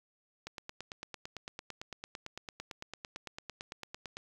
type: click train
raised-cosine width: 0.2 ms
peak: -24 dBFS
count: 34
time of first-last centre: 0.47-4.17 s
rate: 8.92 Hz
effects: 9-bit